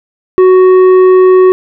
sine tone with tanh clipping, 371.2 Hz, F#4, 6 cents sharp, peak -3 dBFS, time 0.38-1.52 s, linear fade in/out 0 ms, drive 8 dB, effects none

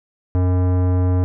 sine tone with tanh clipping, 90.9 Hz, F#2, 30 cents flat, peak -16 dBFS, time 0.35-1.24 s, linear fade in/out 0 ms, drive 18 dB, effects none

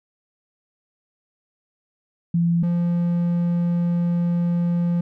sine / triangle tone pair in turn, 170 / 172.87 Hz, F3 / F3, -46 / -17 cents, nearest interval unison, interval 29 cents, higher second, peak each -16 dBFS, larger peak neither, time 2.34-2.63 / 2.63-5.01 s, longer second, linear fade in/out 5 ms, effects none

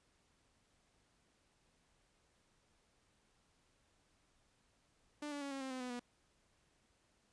sawtooth tone with pitch steps, 295.7 / 287.6 / 279.7 / 272.1 / 264.7 / 257.4 / 250.4 / 243.5 Hz, D4 / D4 / C#4 / C#4 / C4 / C4 / B3 / B3, +12 / -36 / +16 / -32 / +20 / -28 / +24 / -24 cents, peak -38 dBFS, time 5.22-5.996 s, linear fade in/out 5 ms, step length 97 ms, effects pink hiss -75 dBFS RMS until 7.32 s + resampled to 22050 Hz

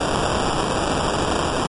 white noise with sample-and-hold, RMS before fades -21 dBFS, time 0-1.67 s, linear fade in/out 10 ms, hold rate 2100 Hz, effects MP3 48 kbps

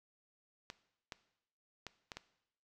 clicks, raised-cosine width 0.2 ms, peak -26 dBFS, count 5, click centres 0.701 / 1.122 / 1.867 / 2.118 / 2.17 s, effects noise-tail reverb RT60 0.8 s tail -17 dB re dry

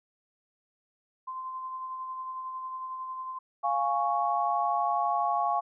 sine tone with tremolo, 1038 Hz, C6, 14 cents flat, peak -33 dBFS, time 1.27-3.39 s, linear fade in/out 10 ms, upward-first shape sine, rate 11 Hz, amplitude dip 30%
sine chord, Db major, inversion first, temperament equal, 698.5 / 830.6 / 1108.7 Hz, F5 / Ab5 / Db6, 0 / 0 / 0 cents, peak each -29 dBFS, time 3.63-5.61 s, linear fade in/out 20 ms
effects none

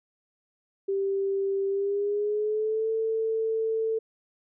sine tone with pitch glide, 392 to 445.1 Hz, G4 to A4, 0 to +20 cents, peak -24 dBFS, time 0.88-3.99 s, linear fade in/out 10 ms, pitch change +220 cents, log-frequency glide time 1.68-2.9 s, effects none

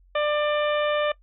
harmonic tone, 595 Hz, D5, 22 cents sharp, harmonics 1 / 2 / 3 / 4 / 5 / 6, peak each -22 / -28 / -32 / -34 / -36 / -38 dBFS, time 0.15-1.12 s, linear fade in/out 5 ms, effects noise-tail reverb RT60 0.1 s tail -21 dB re dry + added 45 Hz sine -53 dBFS peak until 1.22 s

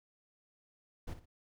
brown noise with echo, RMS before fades -40 dBFS, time 1.07-1.14 s, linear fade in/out 10 ms, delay 59 ms, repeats 2, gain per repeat -11 dB, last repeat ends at 1.258 s, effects none

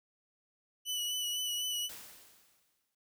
sawtooth tone with vibrato, 2960 Hz, F#7, in tune, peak -30 dBFS, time 0.85-1.9 s, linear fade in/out 50 ms, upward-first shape sine, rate 4 Hz, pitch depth 26 cents each way
white noise with exponential decay, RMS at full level -45 dBFS, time 1.89-2.95 s, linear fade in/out 5 ms, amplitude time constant 230 ms
effects none

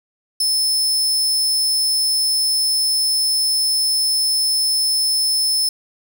sawtooth tone, 5250 Hz, E8, 8 cents flat, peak -13 dBFS, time 0.4-5.69 s, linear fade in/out 5 ms, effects none

